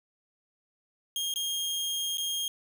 sawtooth tone with dropouts, 3234 Hz, G#7, 47 cents flat, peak -26 dBFS, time 1.16-2.48 s, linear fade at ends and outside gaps 1 ms, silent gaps 1.339-1.359 / 2.172-2.181 s, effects none

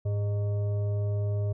sine tone with frequency modulation, 103.83 Hz, G#2, in tune, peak -25 dBFS, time 0.05-1.53 s, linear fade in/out 10 ms, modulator 511 Hz, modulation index 0.37, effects none

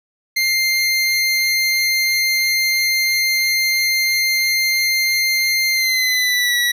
25% pulse tone with pitch glide, 2101 to 1937.8 Hz, C7 to B6, +7 to -33 cents, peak -11 dBFS, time 0.36-6.72 s, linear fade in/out 10 ms, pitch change -140 cents, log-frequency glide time 5.72-6.58 s, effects none

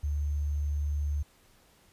sine tone with sample-and-hold, 73.1 Hz, D2, 7 cents flat, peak -27 dBFS, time 0.03-1.23 s, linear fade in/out 10 ms, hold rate 6300 Hz, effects pink hiss -62 dBFS RMS until 1.92 s + resampled to 32000 Hz

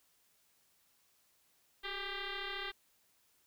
sine tone with frequency modulation, 811 Hz, G#5, 41 cents flat, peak -38 dBFS, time 1.83-2.72 s, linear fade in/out 20 ms, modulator 397 Hz, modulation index 7.7, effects white hiss -72 dBFS RMS until 3.46 s

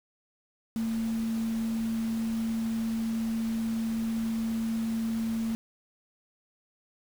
sine tone in noise, 225 Hz, A3, 39 cents sharp, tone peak -27 dBFS, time 0.76-5.55 s, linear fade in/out 0 ms, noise pink, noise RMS -45 dBFS, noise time 0.76-5.55 s, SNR +15 dB, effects none

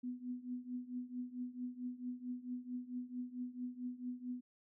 sine tone with tremolo, 248.3 Hz, B3, 9 cents sharp, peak -37 dBFS, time 0.03-4.41 s, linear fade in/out 10 ms, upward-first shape triangle, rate 4.5 Hz, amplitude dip 90%, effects none

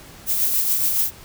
violet noise with tremolo, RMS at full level -18 dBFS, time 0.26-1.11 s, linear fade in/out 50 ms, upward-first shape triangle, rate 7.1 Hz, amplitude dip 45%, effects pink hiss -43 dBFS RMS until 1.24 s

